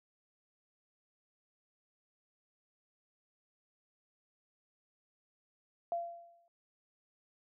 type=tone with exponential decay; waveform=sine; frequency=685 Hz; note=F5; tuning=34 cents flat; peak=-30 dBFS; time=5.92-6.48 s; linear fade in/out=1 ms; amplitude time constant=120 ms; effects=none